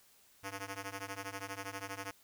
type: ring-modulated tone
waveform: 5% pulse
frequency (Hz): 196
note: G3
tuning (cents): 0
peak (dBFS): -27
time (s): 0.43-2.11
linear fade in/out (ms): 2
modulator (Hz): 91.8
effects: white hiss -65 dBFS RMS until 2.23 s